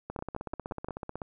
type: two click trains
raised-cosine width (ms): 1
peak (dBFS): -21 / -22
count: 5 / 19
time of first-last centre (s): 0.19-0.886 / 0.1-1.218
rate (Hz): 5.75 / 16.1
effects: none